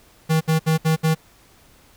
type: tone bursts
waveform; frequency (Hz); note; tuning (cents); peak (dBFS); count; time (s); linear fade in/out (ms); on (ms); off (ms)
square; 159.3; D#3; +41; -16; 5; 0.29-1.15; 20; 120; 65
effects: pink hiss -53 dBFS RMS until 1.96 s